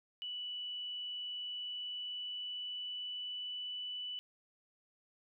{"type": "tone with pitch glide", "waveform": "sine", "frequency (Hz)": [2960, 2977], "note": ["F#7", "F#7"], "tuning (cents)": [0, 10], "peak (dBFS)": -39, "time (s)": [0.22, 4.19], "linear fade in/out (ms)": 0, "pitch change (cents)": 10, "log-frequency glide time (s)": [1.37, 3.87], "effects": []}